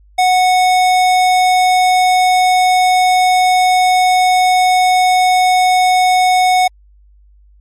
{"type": "tone with hard clipping", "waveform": "sine", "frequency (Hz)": 736, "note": "F#5", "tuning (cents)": -9, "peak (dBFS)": -10, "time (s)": [0.18, 6.68], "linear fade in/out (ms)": 10, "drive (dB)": 18, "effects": ["added 50 Hz sine -43 dBFS peak until 7.6 s", "MP3 64 kbps"]}